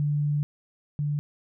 sine tone pair in turn, 146.83 / 146.83 Hz, D3 / D3, 0 / 0 cents, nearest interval unison, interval 0 cents, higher neither, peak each -22 / -24 dBFS, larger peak first, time 0-0.43 / 0.99-1.19 s, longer first, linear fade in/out 0 ms, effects none

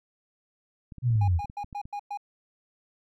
clicks, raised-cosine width 5 ms, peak -30 dBFS, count 11, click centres 0.922 / 0.983 / 1.106 / 1.156 / 1.223 / 1.281 / 1.446 / 1.499 / 1.644 / 1.728 / 1.855 s
sine linear sweep, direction down, 128.4 to 77.78 Hz, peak -20 dBFS, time 1.02-1.41 s, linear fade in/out 50 ms
triangle tone bursts, 818 Hz, G#5, 26 cents flat, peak -29 dBFS, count 6, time 1.21-2.174 s, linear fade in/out 5 ms, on 69 ms, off 110 ms
effects none

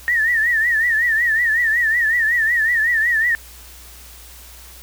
sine tone with vibrato, 1840 Hz, A#6, 23 cents flat, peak -14 dBFS, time 0.08-3.35 s, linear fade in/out 0 ms, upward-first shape triangle, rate 5.4 Hz, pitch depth 130 cents each way, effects added 60 Hz sine -42 dBFS peak until 4.82 s + white hiss -42 dBFS RMS until 4.82 s

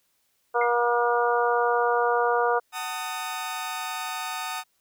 harmonic tone, 239.1 Hz, A#3, 44 cents sharp, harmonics 2 / 3 / 4 / 5 / 6, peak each -24 / -26 / -27 / -28 / -29 dBFS, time 0.54-2.6 s, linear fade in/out 20 ms
sine tone with exponential decay, 2111 Hz, C7, 15 cents sharp, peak -25 dBFS, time 0.61-0.75 s, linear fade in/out 5 ms, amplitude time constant 29 ms
sawtooth chord, D# diminished, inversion first, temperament just, 746.7 / 896 / 1244.5 Hz, F#5 / A5 / D#6, +16 / +31 / 0 cents, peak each -31 / -31 / -30 dBFS, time 2.72-4.64 s, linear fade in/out 50 ms
effects white hiss -70 dBFS RMS until 4.8 s

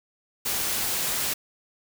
white noise, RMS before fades -27 dBFS, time 0.45-1.34 s, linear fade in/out 10 ms, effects none

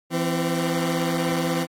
20% pulse tone pair together, 167.28 / 259 Hz, E3 / C4, +26 / -17 cents, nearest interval minor sixth, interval 757 cents, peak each -19 / -21 dBFS, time 0.1-1.67 s, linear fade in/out 50 ms, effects AAC 48 kbps

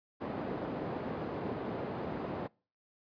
white band-pass noise, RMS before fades -38 dBFS, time 0.2-2.48 s, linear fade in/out 20 ms, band 120 to 550 Hz, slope 12 dB/octave, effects noise-tail reverb RT60 0.4 s tail -26 dB re dry + resampled to 11025 Hz

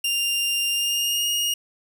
sawtooth tone with pitch glide, 2794 to 2861 Hz, F7 to F7, 0 to +41 cents, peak -18 dBFS, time 0.04-1.54 s, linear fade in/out 5 ms, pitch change +41 cents, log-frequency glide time 0.7-1.29 s, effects none

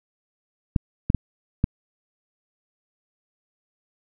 clicks, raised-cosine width 5 ms, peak -6 dBFS, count 4, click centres 0.762 / 1.101 / 1.147 / 1.641 s, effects none

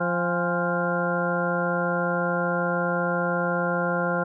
harmonic tone with a mistuned harmonic, 174.61 Hz, F3, in tune, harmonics 1 / 2 / 3 / 4 / 5 / 6 / 8 / 9, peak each -28 / -33 / -27 / -32 / -34 / -33 / -28 / -40 dBFS, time 0-4.24 s, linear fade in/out 10 ms, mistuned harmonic 5, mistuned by -93 cents, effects none

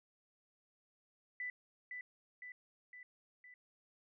sine tone with echo, 1989 Hz, B6, 12 cents sharp, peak -39 dBFS, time 1.4-1.5 s, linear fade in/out 2 ms, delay 510 ms, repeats 4, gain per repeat -4 dB, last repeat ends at 3.54 s, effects none

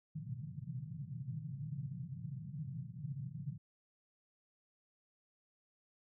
pink band-pass noise, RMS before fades -44 dBFS, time 0.15-3.58 s, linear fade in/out 10 ms, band 120 to 160 Hz, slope 48 dB/octave, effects none

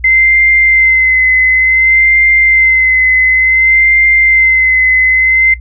sine tone with vibrato, 2066 Hz, C7, 22 cents flat, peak -5 dBFS, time 0.04-5.54 s, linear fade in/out 5 ms, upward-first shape sine, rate 0.56 Hz, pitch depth 25 cents each way, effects noise-tail reverb RT60 0.1 s tail -18 dB re dry + added 60 Hz sine -24 dBFS peak until 5.6 s

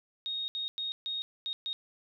sine tone bursts at uneven times, 3729 Hz, A#7, in tune, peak -32 dBFS, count 6, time 0.26-0.48 / 0.55-0.68 / 0.78-0.92 / 1.06-1.22 / 1.46-1.53 / 1.66-1.73 s, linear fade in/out 0 ms, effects none

